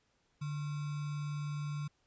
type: tone with sample-and-hold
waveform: sine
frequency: 146.83 Hz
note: D3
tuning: in tune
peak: -35 dBFS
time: 0.41-1.88 s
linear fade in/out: 10 ms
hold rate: 1225 Hz
effects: pink hiss -75 dBFS RMS until 2.06 s + resampled to 16000 Hz